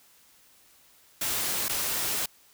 white noise with dropouts, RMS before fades -29 dBFS, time 1.21-2.26 s, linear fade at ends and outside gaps 5 ms, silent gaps 1.684-1.693 s, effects white hiss -59 dBFS RMS until 2.53 s

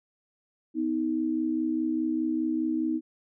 sine tone pair together, 251.2 / 316.1 Hz, B3 / D#4, +30 / +27 cents, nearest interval major third, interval 397 cents, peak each -30 / -26 dBFS, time 0.74-3.01 s, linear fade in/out 50 ms, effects none

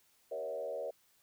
sine tone with frequency modulation, 554.4 Hz, C#5, in tune, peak -36 dBFS, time 0.31-0.91 s, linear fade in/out 10 ms, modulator 79.6 Hz, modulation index 1.3, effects white hiss -70 dBFS RMS until 1.22 s

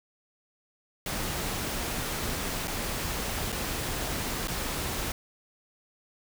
pink noise with dropouts, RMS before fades -32 dBFS, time 1.06-5.12 s, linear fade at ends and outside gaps 2 ms, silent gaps 2.674-2.679 / 3.521-3.525 / 4.474-4.481 s, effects none

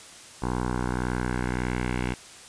10% pulse tone with low-pass filter sweep, 61.74 Hz, B1, in tune, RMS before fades -28 dBFS, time 0.42-2.14 s, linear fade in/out 5 ms, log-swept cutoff 1100 to 2500 Hz, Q 2.2, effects white hiss -46 dBFS RMS until 2.48 s + resampled to 22050 Hz

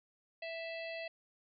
harmonic tone with a mistuned harmonic, 659.3 Hz, E5, in tune, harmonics 1 / 3 / 4 / 5 / 6 / 7, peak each -42 / -48 / -46 / -56 / -55 / -56 dBFS, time 0.42-1.08 s, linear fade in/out 5 ms, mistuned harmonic 6, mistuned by +74 cents, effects none

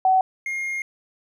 sine / triangle tone pair in turn, 754 / 2133 Hz, F#5 / C7, +32 / +33 cents, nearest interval octave + tritone, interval 1801 cents, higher second, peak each -14 / -23 dBFS, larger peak first, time 0.05-0.21 / 0.46-0.82 s, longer second, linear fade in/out 2 ms, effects none

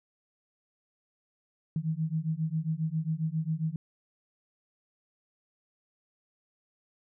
sine beating tone pair, 155.56 / 162.96 Hz, D#3 / E3, 0 / -20 cents, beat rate 7.4 Hz, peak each -31 dBFS, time 1.76-3.76 s, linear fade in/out 2 ms, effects none

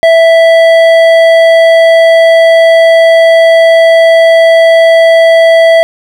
sine tone with hard clipping, 659.3 Hz, E5, in tune, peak -3 dBFS, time 0.03-5.83 s, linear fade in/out 0 ms, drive 10 dB, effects none

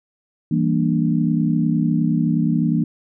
sine chord, E half-diminished seventh, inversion none, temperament equal, 164.81 / 196 / 233.1 / 293.7 Hz, E3 / G3 / Bb3 / D4, 0 / 0 / 0 / 0 cents, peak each -19 / -25 / -20 / -23 dBFS, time 0.51-2.84 s, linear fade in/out 5 ms, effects none

